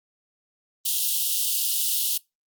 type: high-pass noise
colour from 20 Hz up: white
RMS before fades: -24 dBFS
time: 0.85-2.18 s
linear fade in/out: 10 ms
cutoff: 2800 Hz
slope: 96 dB/octave
effects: noise-tail reverb RT60 0.2 s tail -23 dB re dry + Opus 32 kbps